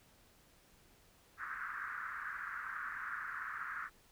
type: band-pass noise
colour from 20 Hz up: white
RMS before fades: -43 dBFS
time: 1.37-3.9 s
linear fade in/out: 50 ms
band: 1200 to 1700 Hz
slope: 48 dB/octave
effects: pink hiss -66 dBFS RMS until 4.11 s